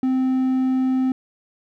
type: tone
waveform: triangle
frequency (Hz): 259.7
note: C4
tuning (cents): -13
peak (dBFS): -15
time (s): 0.03-1.12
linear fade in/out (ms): 2
effects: none